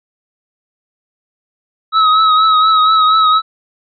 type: tone with vibrato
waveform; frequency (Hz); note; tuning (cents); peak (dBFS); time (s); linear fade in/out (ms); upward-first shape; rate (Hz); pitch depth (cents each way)
square; 1281; E6; -50; -8; 1.92-3.42; 50; triangle; 4.2; 44
effects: resampled to 11025 Hz